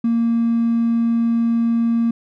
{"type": "tone with hard clipping", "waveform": "triangle", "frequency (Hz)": 231.7, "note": "A#3", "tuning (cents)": -10, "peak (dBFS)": -15, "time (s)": [0.04, 2.11], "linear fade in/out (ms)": 5, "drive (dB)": 4, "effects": []}